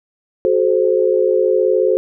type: chord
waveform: sine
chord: F# diminished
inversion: none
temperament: equal with one note detuned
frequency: 370 / 429.2 / 523.3 Hz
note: F#4 / A4 / C5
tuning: 0 / -43 / 0 cents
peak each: -16 dBFS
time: 0.45-1.97 s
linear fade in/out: 0 ms
effects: none